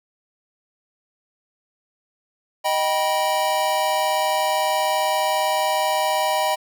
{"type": "chord", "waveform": "square", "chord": "Eb augmented", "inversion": "none", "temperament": "just", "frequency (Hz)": [622.3, 777.8, 972.3], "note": ["Eb5", "G5", "B5"], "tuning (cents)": [0, -14, -27], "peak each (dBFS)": -24, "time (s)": [2.64, 6.56], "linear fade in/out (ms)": 20, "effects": []}